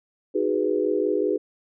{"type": "chord", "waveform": "sine", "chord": "G# minor seventh", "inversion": "second", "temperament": "equal", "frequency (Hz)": [311.1, 370, 415.3, 493.9], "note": ["D#4", "F#4", "G#4", "B4"], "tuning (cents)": [0, 0, 0, 0], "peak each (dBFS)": [-27, -26, -24, -27], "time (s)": [0.34, 1.38], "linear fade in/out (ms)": 20, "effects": []}